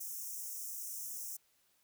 white high-pass noise, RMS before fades -43 dBFS, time 0-1.37 s, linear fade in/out 10 ms, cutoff 5500 Hz, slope 96 dB/octave, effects white hiss -73 dBFS RMS until 1.83 s

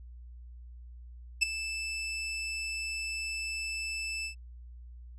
sawtooth tone with ADSR envelope, 2637 Hz, E7, in tune, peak -16 dBFS, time 1.41-4.35 s, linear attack 19 ms, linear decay 10 ms, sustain -14 dB, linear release 100 ms, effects added 60 Hz sine -45 dBFS peak until 5.18 s + resampled to 22050 Hz

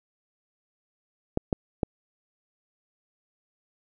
clicks, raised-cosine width 2 ms, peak -10 dBFS, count 3, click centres 1.374 / 1.528 / 1.832 s, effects none

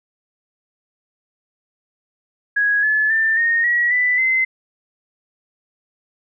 sine tone with pitch steps, 1661.2 / 1721.8 / 1784.5 / 1849.6 / 1917.1 / 1987 / 2059 Hz, G#6 / A6 / A6 / A#6 / A#6 / B6 / C7, 0 / -38 / +24 / -14 / +48 / +10 / -28 cents, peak -14 dBFS, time 2.56-4.45 s, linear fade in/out 10 ms, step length 270 ms, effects none

